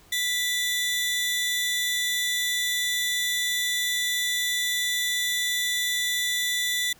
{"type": "tone pair together", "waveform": "sawtooth", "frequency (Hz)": [1975.5, 3517], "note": ["B6", "A7"], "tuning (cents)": [0, -1], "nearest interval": "minor seventh", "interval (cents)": 999, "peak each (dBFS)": [-23, -24], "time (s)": [0.12, 6.93], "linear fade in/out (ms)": 5, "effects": ["pink hiss -55 dBFS RMS until 6.99 s"]}